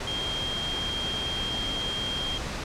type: tone in noise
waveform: sine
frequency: 3209 Hz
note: G7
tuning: 40 cents sharp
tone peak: -29 dBFS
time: 0.07-2.38 s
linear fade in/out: 5 ms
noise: pink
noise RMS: -33 dBFS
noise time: 0-2.64 s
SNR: +1 dB
effects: low-pass 6000 Hz 12 dB/octave